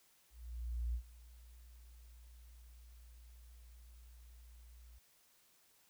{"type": "tone with ADSR envelope", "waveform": "sine", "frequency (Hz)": 59, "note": "A#1", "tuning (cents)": 22, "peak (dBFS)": -34, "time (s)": [0.3, 4.99], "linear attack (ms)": 640, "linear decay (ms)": 82, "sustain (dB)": -21, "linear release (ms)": 11, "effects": ["white hiss -70 dBFS RMS until 5.89 s"]}